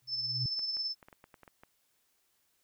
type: tone with exponential growth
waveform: sine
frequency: 125.4 Hz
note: B2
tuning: 27 cents sharp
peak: -29 dBFS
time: 0.02-0.46 s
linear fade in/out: 2 ms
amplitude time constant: 94 ms
type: tone with tremolo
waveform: sine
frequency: 5274 Hz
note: E8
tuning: in tune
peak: -30 dBFS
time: 0.07-0.95 s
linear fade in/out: 50 ms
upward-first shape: sine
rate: 18 Hz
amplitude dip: 45%
type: clicks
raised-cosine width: 0.5 ms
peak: -37 dBFS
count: 10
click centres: 0.593 / 0.769 / 1.028 / 1.085 / 1.128 / 1.241 / 1.342 / 1.433 / 1.478 / 1.635 s
effects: white hiss -74 dBFS RMS until 2.63 s